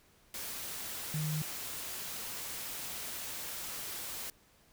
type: tone in noise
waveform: sine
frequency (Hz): 153.8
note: D#3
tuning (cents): -20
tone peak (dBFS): -32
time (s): 1.14-1.42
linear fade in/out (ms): 2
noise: white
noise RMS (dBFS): -41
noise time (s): 0.34-4.3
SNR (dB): +6
effects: pink hiss -65 dBFS RMS until 4.72 s